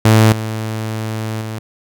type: tone with level steps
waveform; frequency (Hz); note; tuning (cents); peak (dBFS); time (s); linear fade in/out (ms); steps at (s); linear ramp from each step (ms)
sawtooth; 110; A2; 0; -3 / -16 / -19; 0.05-1.59; 5; 0.32 / 1.41; 5
effects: none